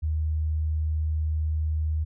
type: tone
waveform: sine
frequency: 77.78 Hz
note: D#2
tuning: in tune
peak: -23 dBFS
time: 0.02-2.05 s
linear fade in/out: 20 ms
effects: none